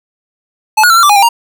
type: tone with pitch steps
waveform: square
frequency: 864 / 1448 / 1344 / 1370 / 1171 / 824 / 795 / 934 Hz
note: A5 / F#6 / E6 / F6 / D6 / G#5 / G5 / A#5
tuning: -32 / -38 / +33 / -34 / -5 / -14 / +24 / +3 cents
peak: -5 dBFS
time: 0.77-1.29 s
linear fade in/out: 10 ms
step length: 65 ms
effects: none

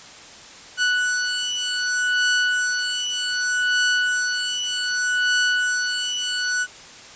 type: beating tone pair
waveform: sawtooth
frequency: 1480 / 1480.65 Hz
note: F#6 / F#6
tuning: 0 / +1 cents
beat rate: 0.65 Hz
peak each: -19 dBFS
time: 0.77-6.67 s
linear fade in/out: 50 ms
effects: white hiss -42 dBFS RMS until 7.15 s + resampled to 16000 Hz

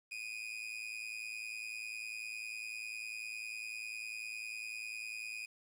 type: tone with amplitude modulation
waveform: 40% pulse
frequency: 2473 Hz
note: D#7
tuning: 11 cents flat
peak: -37 dBFS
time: 0.11-5.46 s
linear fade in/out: 10 ms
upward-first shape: sine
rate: 110 Hz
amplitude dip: 80%
effects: low-pass 12000 Hz 12 dB/octave + 11-bit

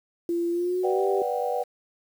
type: tone with pitch glide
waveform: sine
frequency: 342.3 to 390.9 Hz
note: F4 to G4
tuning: -35 to -5 cents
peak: -23 dBFS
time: 0.29-1.22 s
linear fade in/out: 2 ms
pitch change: +230 cents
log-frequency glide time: 0.51-1.07 s
type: chord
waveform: sine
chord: G major seventh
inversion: first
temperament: just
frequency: 490 / 588 / 735 / 784 Hz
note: B4 / D5 / F#5 / G5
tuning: -14 / +2 / -12 / 0 cents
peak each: -28 / -31 / -30 / -31 dBFS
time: 0.83-1.64 s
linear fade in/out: 20 ms
effects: 8-bit

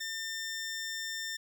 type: tone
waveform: 15% pulse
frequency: 1800 Hz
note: A6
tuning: 39 cents sharp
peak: -29 dBFS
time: 0-1.37 s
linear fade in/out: 10 ms
effects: none

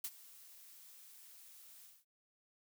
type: noise with ADSR envelope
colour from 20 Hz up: blue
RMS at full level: -39 dBFS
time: 0.04-2.05 s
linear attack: 5 ms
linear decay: 50 ms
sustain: -19 dB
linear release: 200 ms
effects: none

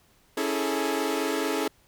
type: chord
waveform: sawtooth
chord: A major seventh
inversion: first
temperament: equal with one note detuned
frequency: 277.2 / 325.5 / 415.3 / 440 Hz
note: C#4 / E4 / G#4 / A4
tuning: 0 / -22 / 0 / 0 cents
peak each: -27 dBFS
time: 0.37-1.68 s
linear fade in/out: 5 ms
effects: pink hiss -62 dBFS RMS until 1.87 s

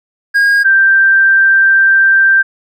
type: tone pair in turn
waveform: triangle / sine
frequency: 1629 / 1572 Hz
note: G#6 / G6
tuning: -34 / +4 cents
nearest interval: minor second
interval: 62 cents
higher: first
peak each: -5 dBFS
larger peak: neither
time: 0.34-0.64 / 0.64-2.43 s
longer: second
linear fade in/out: 20 ms
effects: none

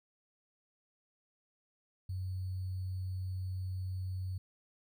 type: tone with sample-and-hold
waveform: sine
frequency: 93 Hz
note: F#2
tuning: 9 cents sharp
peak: -35 dBFS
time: 2.09-4.38 s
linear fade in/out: 5 ms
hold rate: 4410 Hz
effects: none

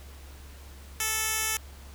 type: tone with band-pass filter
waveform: 10% pulse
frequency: 438.3 Hz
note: A4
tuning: 7 cents flat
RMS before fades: -29 dBFS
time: 1-1.57 s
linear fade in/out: 2 ms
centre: 11000 Hz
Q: 0.51
effects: added 69 Hz sine -44 dBFS peak until 1.94 s + pink hiss -52 dBFS RMS until 1.94 s

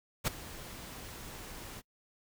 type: noise with ADSR envelope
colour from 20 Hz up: pink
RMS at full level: -28 dBFS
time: 0.24-1.82 s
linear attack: 33 ms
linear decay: 12 ms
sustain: -18 dB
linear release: 34 ms
effects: noise-tail reverb RT60 0.1 s tail -24 dB re dry

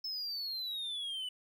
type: exponential sweep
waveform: triangle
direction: down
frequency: 5274 to 2960 Hz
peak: -35 dBFS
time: 0.04-1.29 s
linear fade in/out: 5 ms
effects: 12-bit

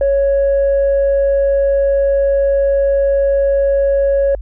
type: tone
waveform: sine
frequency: 554.4 Hz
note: C#5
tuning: in tune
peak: -9 dBFS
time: 0.01-4.35 s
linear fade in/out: 2 ms
effects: tanh soft clip ceiling -8 dBFS + added 50 Hz sine -24 dBFS peak until 4.41 s

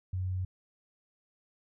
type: tone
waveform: sine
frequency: 92.5 Hz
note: F#2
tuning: in tune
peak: -30 dBFS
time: 0.13-0.45 s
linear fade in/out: 5 ms
effects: none

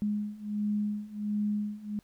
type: beating tone pair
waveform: sine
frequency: 207.7 / 209.1 Hz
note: G#3 / G#3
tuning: 0 / +12 cents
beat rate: 1.4 Hz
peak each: -33 / -31 dBFS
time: 0.02-1.99 s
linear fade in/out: 0 ms
effects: pink hiss -67 dBFS RMS until 2.03 s

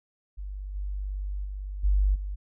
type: tone with level steps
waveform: sine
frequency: 49 Hz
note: G1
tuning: in tune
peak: -33 / -29 / -32 / -19 / -30 dBFS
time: 0.37-2.36 s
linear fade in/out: 20 ms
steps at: 0.74 / 1.44 / 1.83 / 2.14 s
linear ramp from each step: 20 ms
effects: none

